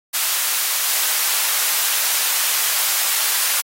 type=high-pass noise; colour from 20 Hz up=white; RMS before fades=-19 dBFS; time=0.13-3.62 s; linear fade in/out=20 ms; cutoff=900 Hz; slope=12 dB/octave; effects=AAC 48 kbps